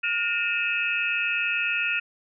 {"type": "tone cluster", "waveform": "sine", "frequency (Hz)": [1425, 1827, 2387, 2580, 2789], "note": ["F6", "A#6", "D7", "E7", "F7"], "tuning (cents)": [34, -35, 28, -38, -3], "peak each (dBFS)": [-29, -34, -34, -25, -34], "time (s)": [0.03, 2], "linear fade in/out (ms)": 10, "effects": []}